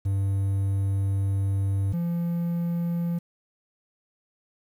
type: tone pair in turn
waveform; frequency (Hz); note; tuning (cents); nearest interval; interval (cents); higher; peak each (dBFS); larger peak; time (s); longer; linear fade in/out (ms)
triangle; 98 / 171.08; G2 / F3; 0 / -35; minor seventh; 965; second; -20 / -22; first; 0.05-1.93 / 1.93-3.19; first; 10
effects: 9-bit